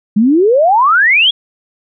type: exponential sweep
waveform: sine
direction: up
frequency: 199.2 to 3407 Hz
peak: -6 dBFS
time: 0.16-1.31 s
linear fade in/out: 10 ms
effects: none